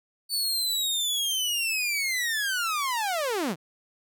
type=linear sweep; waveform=sawtooth; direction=down; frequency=4533 to 138.59 Hz; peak=-22 dBFS; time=0.29-3.56 s; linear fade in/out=50 ms; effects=none